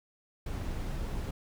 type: noise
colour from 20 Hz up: brown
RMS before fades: -35 dBFS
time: 0.46-1.31 s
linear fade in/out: 5 ms
effects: none